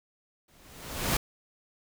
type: noise with exponential growth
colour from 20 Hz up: pink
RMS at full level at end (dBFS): -24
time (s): 0.48-1.17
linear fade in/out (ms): 5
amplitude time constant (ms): 150
effects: none